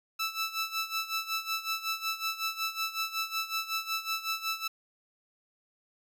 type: tone with tremolo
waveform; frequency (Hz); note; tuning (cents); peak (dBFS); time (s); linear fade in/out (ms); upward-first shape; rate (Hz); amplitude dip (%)
15% pulse; 1318.5; E6; 0; -22; 0.19-4.68; 10; sine; 5.4; 80
effects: none